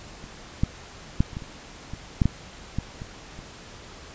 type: clicks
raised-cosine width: 5 ms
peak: -28 / -8 / -6 / -29 / -19 / -26 / -21 / -6 / -7 / -13 / -22 / -27 dBFS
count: 12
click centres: 0.241 / 0.635 / 1.205 / 1.332 / 1.369 / 1.422 / 1.936 / 2.218 / 2.256 / 2.786 / 3.019 / 3.39 s
effects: pink hiss -44 dBFS RMS until 4.14 s + resampled to 16000 Hz